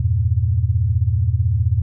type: chord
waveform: sine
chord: E diminished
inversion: none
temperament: equal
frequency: 82.41 / 98 / 116.54 Hz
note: E2 / G2 / Bb2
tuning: 0 / 0 / 0 cents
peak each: -19 dBFS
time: 0-1.82 s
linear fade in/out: 5 ms
effects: none